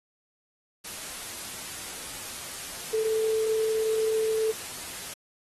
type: tone in noise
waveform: sine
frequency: 440 Hz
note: A4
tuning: in tune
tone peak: -23 dBFS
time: 2.93-4.52 s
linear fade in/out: 10 ms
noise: white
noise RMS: -38 dBFS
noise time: 0.84-5.14 s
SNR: +12 dB
effects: AAC 32 kbps